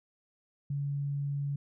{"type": "tone", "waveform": "sine", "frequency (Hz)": 141.8, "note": "C#3", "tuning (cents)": 40, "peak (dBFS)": -30, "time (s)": [0.7, 1.56], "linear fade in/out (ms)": 5, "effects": []}